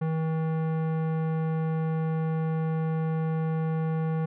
sine tone with tanh clipping, 160 Hz, D#3, 49 cents sharp, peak -27 dBFS, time 0.01-4.26 s, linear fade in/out 10 ms, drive 17 dB, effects none

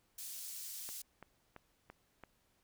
pink high-pass noise, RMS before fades -46 dBFS, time 0.18-1.02 s, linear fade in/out 5 ms, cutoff 6400 Hz, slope 12 dB/octave
click train, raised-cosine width 0.5 ms, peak -35 dBFS, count 5, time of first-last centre 0.89-2.237 s, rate 2.97 Hz
effects pink hiss -75 dBFS RMS until 2.63 s

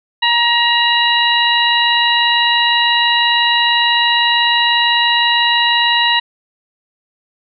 harmonic tone with a mistuned harmonic, 946 Hz, A#5, 25 cents sharp, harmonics 1 / 2 / 3 / 4, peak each -16 / -16 / -16 / -16 dBFS, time 0.22-6.2 s, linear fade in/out 10 ms, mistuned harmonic 4, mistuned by +59 cents, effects none

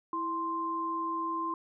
sine tone pair together, 329.6 / 1046.5 Hz, E4 / C6, 0 / 0 cents, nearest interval octave + minor sixth, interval 2000 cents, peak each -37 / -31 dBFS, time 0.13-1.54 s, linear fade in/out 2 ms, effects none

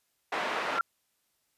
pink band-pass noise, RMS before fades -32 dBFS, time 0.32-0.79 s, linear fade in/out 5 ms, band 590 to 2200 Hz, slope 12 dB/octave
sine tone with exponential growth, 1370 Hz, F6, 34 cents flat, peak -20 dBFS, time 0.68-0.81 s, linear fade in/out 2 ms, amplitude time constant 28 ms
effects white hiss -75 dBFS RMS until 1.57 s + resampled to 32000 Hz

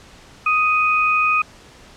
sine tone pair together, 1247 / 2494 Hz, D#6 / D#7, +3 / +3 cents, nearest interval octave, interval 1200 cents, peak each -17 dBFS, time 0.46-1.42 s, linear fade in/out 5 ms, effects pink hiss -45 dBFS RMS until 1.96 s + low-pass 7000 Hz 12 dB/octave

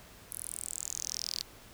sawtooth tone with high-pass filter sweep, 41.37 Hz, E1, 7 cents sharp, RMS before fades -39 dBFS, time 0.31-1.42 s, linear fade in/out 10 ms, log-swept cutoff 11000 to 4500 Hz, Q 7.2, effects pink hiss -54 dBFS RMS until 1.73 s

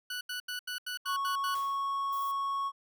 20% pulse tone bursts, 1480 Hz, F#6, in tune, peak -30 dBFS, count 8, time 0.1-1.547 s, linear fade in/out 5 ms, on 110 ms, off 81 ms
triangle tone, 1105 Hz, C#6, 6 cents flat, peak -28 dBFS, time 1.05-2.72 s, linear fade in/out 50 ms
white noise with exponential decay, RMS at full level -46 dBFS, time 1.55-2.01 s, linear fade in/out 1 ms, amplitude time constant 100 ms
violet noise, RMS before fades -48 dBFS, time 2.12-2.32 s, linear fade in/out 10 ms
effects none

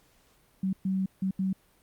sine tone bursts at uneven times, 190.2 Hz, F#3, 48 cents sharp, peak -25 dBFS, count 4, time 0.63-0.73 / 0.85-1.06 / 1.22-1.31 / 1.39-1.53 s, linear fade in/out 5 ms, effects pink hiss -64 dBFS RMS until 1.82 s + Opus 48 kbps

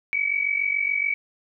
sine tone pair together, 2252 / 2299 Hz, C#7 / D7, +27 / -37 cents, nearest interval unison, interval 36 cents, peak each -24 dBFS, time 0.13-1.14 s, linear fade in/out 0 ms, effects none

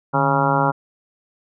harmonic tone with a mistuned harmonic, 137.8 Hz, C#3, 10 cents flat, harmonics 1 / 2 / 3 / 4 / 5 / 6 / 7 / 8 / 9 / 10, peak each -22 / -25 / -28 / -24 / -28 / -22 / -22 / -27 / -28 / -24 dBFS, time 0.13-0.72 s, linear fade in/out 20 ms, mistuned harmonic 1, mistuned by +130 cents, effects none

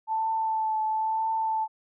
sine tone with vibrato, 880 Hz, A5, in tune, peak -24 dBFS, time 0.07-1.68 s, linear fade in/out 50 ms, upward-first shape triangle, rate 1 Hz, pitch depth 23 cents each way, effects none

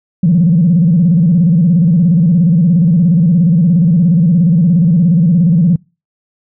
sine tone with vibrato, 170 Hz, F3, 46 cents flat, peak -5 dBFS, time 0.23-5.76 s, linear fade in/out 5 ms, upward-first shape square, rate 17 Hz, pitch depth 140 cents each way, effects noise-tail reverb RT60 0.3 s tail -26 dB re dry + tanh soft clip ceiling -1 dBFS

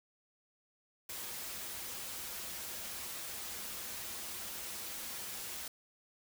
white noise with comb filter, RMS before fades -43 dBFS, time 1.09-5.68 s, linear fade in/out 5 ms, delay 6.9 ms, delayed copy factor -0.5, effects none

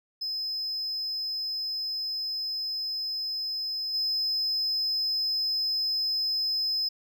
triangle tone with level steps, 5100 Hz, D#8, 42 cents sharp, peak -28 / -24 dBFS, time 0.21-6.89 s, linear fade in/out 10 ms, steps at 3.93 s, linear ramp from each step 20 ms, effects none

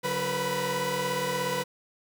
sawtooth tone cluster, 142.5 / 185 / 462.9 / 499 / 981 Hz, C#3 / F#3 / A#4 / B4 / B5, +48 / 0 / -12 / +18 / -12 cents, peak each -34 / -33 / -34 / -26 / -29 dBFS, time 0.03-1.64 s, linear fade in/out 20 ms, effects none

